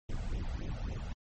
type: noise with flanger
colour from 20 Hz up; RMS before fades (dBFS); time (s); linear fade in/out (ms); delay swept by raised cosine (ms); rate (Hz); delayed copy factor
brown; -36; 0.09-1.13; 5; 0.32 to 1.52; 3.6; +1
effects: MP3 32 kbps